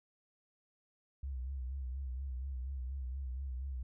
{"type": "tone with vibrato", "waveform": "sine", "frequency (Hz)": 65.41, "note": "C2", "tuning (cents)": 0, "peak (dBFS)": -37, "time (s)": [1.23, 3.83], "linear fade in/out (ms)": 5, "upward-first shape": "sine", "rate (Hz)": 4.2, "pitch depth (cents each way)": 90, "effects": []}